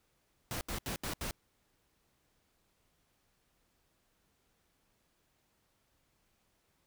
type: noise bursts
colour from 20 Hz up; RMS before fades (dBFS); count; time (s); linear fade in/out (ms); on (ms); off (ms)
pink; -38; 5; 0.51-1.31; 0; 100; 75
effects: pink hiss -75 dBFS RMS until 6.86 s